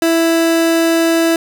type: tone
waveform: 30% pulse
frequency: 330.4 Hz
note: E4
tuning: 4 cents sharp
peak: -8 dBFS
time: 0.02-1.36 s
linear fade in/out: 2 ms
effects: none